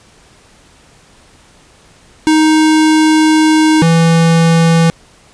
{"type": "tone pair in turn", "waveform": "square", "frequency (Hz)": [312.3, 165.44], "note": ["D#4", "E3"], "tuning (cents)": [7, 7], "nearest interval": "major seventh", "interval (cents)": 1100, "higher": "first", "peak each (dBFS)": -7, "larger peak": "neither", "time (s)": [[2.27, 3.82], [3.82, 4.9]], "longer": "first", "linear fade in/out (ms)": 0, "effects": ["pink hiss -45 dBFS RMS until 5.33 s", "resampled to 22050 Hz"]}